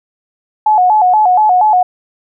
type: tone with vibrato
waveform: sine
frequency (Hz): 790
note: G5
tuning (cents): +13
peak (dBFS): -6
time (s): 0.66-1.83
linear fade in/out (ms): 5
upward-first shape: square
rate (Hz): 4.2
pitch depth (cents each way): 140
effects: none